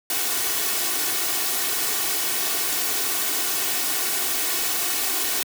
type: noise with comb filter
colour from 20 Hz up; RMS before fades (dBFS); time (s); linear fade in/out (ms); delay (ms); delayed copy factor
white; -24; 0.1-5.43; 2; 2.7; +0.7
effects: high-pass 150 Hz 12 dB/octave